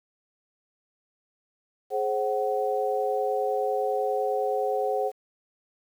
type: tone cluster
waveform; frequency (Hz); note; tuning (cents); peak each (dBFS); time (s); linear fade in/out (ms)
sine; 421.1 / 531 / 750; G#4 / C5 / F#5; +24 / +25 / +23; -28; 1.9-5.12; 50
effects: 9-bit